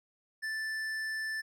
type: tone with tanh clipping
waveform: sine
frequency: 1760 Hz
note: A6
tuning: in tune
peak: -35 dBFS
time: 0.42-1.42 s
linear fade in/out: 20 ms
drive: 12 dB
effects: none